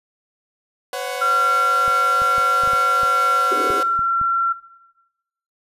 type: chord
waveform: sawtooth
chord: B suspended second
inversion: none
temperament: equal with one note detuned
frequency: 506 / 554.4 / 740 Hz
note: B4 / C#5 / F#5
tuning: +42 / 0 / 0 cents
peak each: -25 dBFS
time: 0.93-3.83 s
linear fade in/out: 2 ms
type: tone with pitch glide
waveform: sine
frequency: 1372 to 1361.7 Hz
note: F6 to F6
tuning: -31 to -44 cents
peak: -15 dBFS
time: 1.21-4.53 s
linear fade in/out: 10 ms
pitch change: -13 cents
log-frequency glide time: 3.02-3.89 s
type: clicks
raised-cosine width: 5 ms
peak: -23 dBFS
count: 10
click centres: 1.88 / 2.219 / 2.382 / 2.636 / 2.675 / 2.734 / 3.033 / 3.704 / 3.992 / 4.214 s
type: band-pass noise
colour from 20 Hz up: white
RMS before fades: -26 dBFS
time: 3.51-3.81 s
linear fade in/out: 10 ms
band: 300 to 470 Hz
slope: 48 dB/octave
effects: noise-tail reverb RT60 1.0 s tail -17 dB re dry + resampled to 32000 Hz